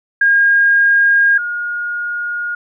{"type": "tone pair in turn", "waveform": "sine", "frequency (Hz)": [1622, 1431], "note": ["G#6", "F6"], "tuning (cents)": [-41, 42], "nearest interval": "major second", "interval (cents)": 217, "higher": "first", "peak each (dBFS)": [-8, -18], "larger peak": "first", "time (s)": [[0.21, 1.38], [1.38, 2.55]], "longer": "neither", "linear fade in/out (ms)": 5, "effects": []}